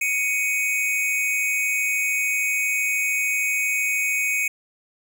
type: tone pair together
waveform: square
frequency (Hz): 2233 / 2500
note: C#7 / D#7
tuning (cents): +12 / +8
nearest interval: major second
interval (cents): 196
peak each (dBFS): -24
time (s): 0.01-4.48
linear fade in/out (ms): 5
effects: none